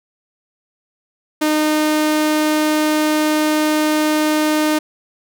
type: tone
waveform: sawtooth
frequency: 306.3 Hz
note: D#4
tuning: 27 cents flat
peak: -10 dBFS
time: 1.41-4.79 s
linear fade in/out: 10 ms
effects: none